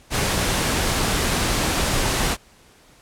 pink noise, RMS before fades -21 dBFS, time 0.1-2.37 s, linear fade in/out 50 ms, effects pink hiss -52 dBFS RMS until 3.01 s + low-pass 11000 Hz 12 dB/octave

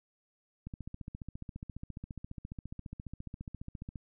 click train, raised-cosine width 5 ms, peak -29 dBFS, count 49, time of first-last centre 0.67-3.958 s, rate 14.6 Hz, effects none

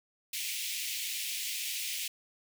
pink high-pass noise, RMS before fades -36 dBFS, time 0.33-2.08 s, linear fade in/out 5 ms, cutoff 2200 Hz, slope 48 dB/octave, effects none

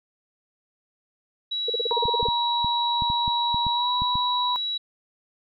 sine tone, 3900 Hz, B7, 23 cents flat, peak -25 dBFS, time 1.51-4.78 s, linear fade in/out 10 ms
sine tone bursts, 466.2 Hz, A#4, in tune, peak -22 dBFS, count 11, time 1.68-2.27 s, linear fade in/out 5 ms, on 20 ms, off 37 ms
sine tone with pitch glide, 950 to 986.9 Hz, A#5 to B5, +33 to -2 cents, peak -23 dBFS, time 1.91-4.56 s, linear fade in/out 0 ms, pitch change +65 cents, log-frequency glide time 3.72-3.9 s
clicks, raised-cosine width 5 ms, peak -20 dBFS, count 11, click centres 2.055 / 2.229 / 2.286 / 2.646 / 3.022 / 3.101 / 3.279 / 3.545 / 3.667 / 4.02 / 4.155 s
effects none

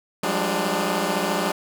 10% pulse tone cluster, 177.3 / 193.3 / 207.1 / 297.3 Hz, F3 / G3 / G#3 / D4, +26 / -24 / -5 / +21 cents, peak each -19 dBFS, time 0.23-1.52 s, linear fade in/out 5 ms, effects none

